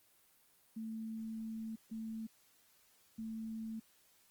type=tone bursts at uneven times; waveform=sine; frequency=222.2 Hz; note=A3; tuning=17 cents sharp; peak=-40 dBFS; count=3; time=0.76-1.76 / 1.91-2.27 / 3.18-3.8 s; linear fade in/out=10 ms; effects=white hiss -69 dBFS RMS until 4.3 s + Opus 24 kbps